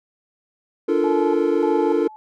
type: chord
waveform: triangle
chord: Bb major seventh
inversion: first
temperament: equal with one note detuned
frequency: 293.7 / 345.2 / 440 / 466.2 Hz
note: D4 / F4 / A4 / Bb4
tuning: 0 / -20 / 0 / 0 cents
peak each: -21 / -19 / -19 / -22 dBFS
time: 0.88-2.08 s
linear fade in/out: 10 ms
type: tone with tremolo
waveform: sine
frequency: 862 Hz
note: A5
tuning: 36 cents flat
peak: -25 dBFS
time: 1.04-2.16 s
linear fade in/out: 0 ms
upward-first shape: square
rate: 1.7 Hz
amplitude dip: 80%
effects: none